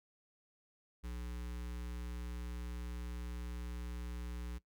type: tone with notch filter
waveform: square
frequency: 60 Hz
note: B1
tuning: 49 cents flat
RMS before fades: -43 dBFS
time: 1.03-4.59 s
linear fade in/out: 20 ms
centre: 650 Hz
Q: 1.8
effects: noise-tail reverb RT60 0.1 s tail -19 dB re dry

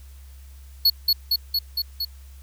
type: tone with echo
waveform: square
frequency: 4376 Hz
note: C#8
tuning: 23 cents flat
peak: -14 dBFS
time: 0.85-0.9 s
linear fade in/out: 5 ms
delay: 230 ms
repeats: 5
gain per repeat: -2 dB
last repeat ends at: 2.05 s
effects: added 67 Hz sine -41 dBFS peak until 2.42 s + white hiss -56 dBFS RMS until 2.42 s

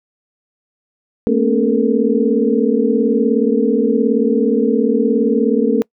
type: tone cluster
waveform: sine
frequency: 219.7 / 238.7 / 277.3 / 430.7 / 467.9 Hz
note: A3 / A#3 / C#4 / A4 / A#4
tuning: -2 / +41 / +1 / -37 / +6 cents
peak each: -18 dBFS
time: 1.27-5.82 s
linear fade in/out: 0 ms
effects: noise-tail reverb RT60 0.1 s tail -26 dB re dry

